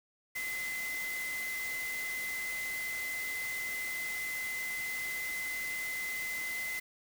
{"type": "tone in noise", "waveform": "sine", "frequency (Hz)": 2042, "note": "C7", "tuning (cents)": -43, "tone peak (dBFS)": -35, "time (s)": [0.35, 6.8], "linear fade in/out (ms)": 10, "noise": "white", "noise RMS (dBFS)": -43, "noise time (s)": [0.35, 6.8], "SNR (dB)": 5, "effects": []}